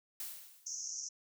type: noise with exponential decay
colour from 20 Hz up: blue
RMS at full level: -40 dBFS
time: 0.2-0.89 s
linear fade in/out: 1 ms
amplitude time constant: 150 ms
type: band-pass noise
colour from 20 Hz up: white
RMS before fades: -42 dBFS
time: 0.66-1.09 s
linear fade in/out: 10 ms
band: 5600 to 6600 Hz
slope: 96 dB/octave
effects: none